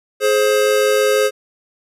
square tone pair together, 422.4 / 528.5 Hz, G#4 / C5, +29 / +17 cents, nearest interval major third, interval 388 cents, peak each -16 dBFS, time 0.2-1.31 s, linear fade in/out 50 ms, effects resampled to 32000 Hz

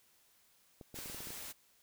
clicks, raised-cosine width 2 ms, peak -36 dBFS, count 9, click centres 0.812 / 0.943 / 0.988 / 1.059 / 1.099 / 1.146 / 1.205 / 1.272 / 1.305 s
white noise, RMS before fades -46 dBFS, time 0.94-1.53 s, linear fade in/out 20 ms
effects white hiss -69 dBFS RMS until 1.82 s

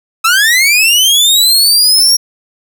sawtooth linear sweep, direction up, 1279 to 5640 Hz, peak -3 dBFS, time 0.24-2.17 s, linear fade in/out 10 ms, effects none

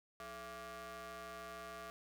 sawtooth ring-modulated tone, 246.4 Hz, B3, 4 cents flat, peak -40 dBFS, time 0.2-1.9 s, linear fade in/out 0 ms, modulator 919 Hz, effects none

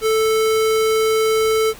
square tone, 440 Hz, A4, in tune, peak -15 dBFS, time 0.01-1.74 s, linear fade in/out 50 ms, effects pink hiss -40 dBFS RMS until 1.79 s

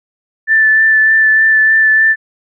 sine tone with vibrato, 1761 Hz, A6, 1 cent sharp, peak -6 dBFS, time 0.47-2.16 s, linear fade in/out 50 ms, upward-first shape triangle, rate 3.3 Hz, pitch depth 16 cents each way, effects none

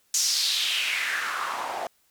white noise with band-pass filter sweep, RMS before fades -27 dBFS, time 0.14-1.87 s, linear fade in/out 2 ms, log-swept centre 6400 to 670 Hz, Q 3.5, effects white hiss -66 dBFS RMS until 2.1 s

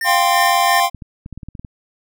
square tone with tremolo, 1811 Hz, A6, 49 cents sharp, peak -18 dBFS, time 0.01-0.8 s, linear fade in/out 2 ms, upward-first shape sine, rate 3 Hz, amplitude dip 80%
square chord, F suspended second, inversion none, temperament equal, 698.5 / 784 / 1046.5 Hz, F5 / G5 / C6, 0 / 0 / 0 cents, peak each -18 dBFS, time 0.04-0.9 s, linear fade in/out 50 ms
clicks, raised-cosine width 5 ms, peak -20 dBFS, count 10, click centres 0.947 / 1.022 / 1.261 / 1.327 / 1.376 / 1.432 / 1.486 / 1.552 / 1.595 / 1.648 s
effects none

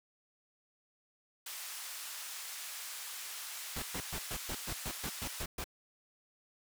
white band-pass noise, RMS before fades -44 dBFS, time 1.46-5.43 s, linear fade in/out 5 ms, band 980 to 13000 Hz, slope 12 dB/octave
pink noise bursts, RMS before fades -39 dBFS, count 11, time 3.76-5.642 s, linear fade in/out 5 ms, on 62 ms, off 120 ms
effects none

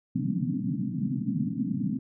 white band-pass noise, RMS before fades -29 dBFS, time 0.15-1.99 s, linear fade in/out 5 ms, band 120 to 280 Hz, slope 96 dB/octave, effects none

